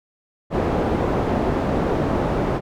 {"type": "low-pass noise", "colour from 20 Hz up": "white", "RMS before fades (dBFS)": -21, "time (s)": [0.5, 2.61], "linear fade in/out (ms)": 50, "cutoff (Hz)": 540, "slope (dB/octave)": 12, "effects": []}